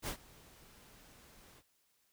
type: noise with ADSR envelope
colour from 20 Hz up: pink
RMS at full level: -37 dBFS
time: 0.02-1.63 s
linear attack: 59 ms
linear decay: 86 ms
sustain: -23 dB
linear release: 52 ms
effects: white hiss -75 dBFS RMS until 2.12 s